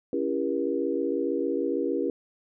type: chord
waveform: sine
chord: C# diminished seventh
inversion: none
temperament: just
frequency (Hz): 277.2 / 332.6 / 399.1 / 479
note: C#4 / E4 / G4 / Bb4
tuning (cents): 0 / +16 / +31 / +47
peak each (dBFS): -30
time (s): 0.13-2.1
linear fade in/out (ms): 2
effects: none

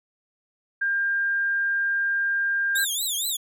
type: tone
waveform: sine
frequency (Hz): 1600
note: G6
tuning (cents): +35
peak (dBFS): -21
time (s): 0.81-2.85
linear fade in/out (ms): 10
type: tone with vibrato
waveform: 15% pulse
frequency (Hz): 3600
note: A7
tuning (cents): +39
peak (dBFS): -18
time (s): 2.75-3.37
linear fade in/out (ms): 10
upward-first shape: triangle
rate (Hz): 4.3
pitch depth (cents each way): 230
effects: none

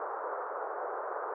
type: band-pass noise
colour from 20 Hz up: pink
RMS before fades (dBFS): -37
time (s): 0-1.34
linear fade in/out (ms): 2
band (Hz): 420 to 1400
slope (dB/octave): 48
effects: none

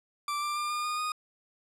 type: tone with pitch steps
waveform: 40% pulse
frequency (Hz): 1171 / 1183.9 / 1197 / 1210.2 / 1223.6 / 1237.1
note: D6 / D6 / D6 / D#6 / D#6 / D#6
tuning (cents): -5 / +14 / +33 / -48 / -29 / -10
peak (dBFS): -29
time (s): 0.28-1.12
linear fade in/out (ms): 2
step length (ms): 140
effects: low-pass 12000 Hz 12 dB/octave

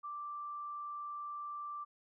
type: tone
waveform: sine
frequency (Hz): 1174.7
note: D6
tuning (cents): 0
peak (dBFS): -40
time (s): 0.03-1.85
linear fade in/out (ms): 20
effects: none

